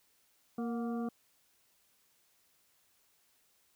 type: harmonic tone with a mistuned harmonic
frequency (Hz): 233.1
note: A#3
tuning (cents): 0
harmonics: 1 / 2 / 3 / 5 / 6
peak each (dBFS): -34 / -42 / -45 / -49 / -56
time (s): 0.58-1.09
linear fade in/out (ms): 5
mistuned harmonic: 3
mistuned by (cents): +57
effects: white hiss -71 dBFS RMS until 3.75 s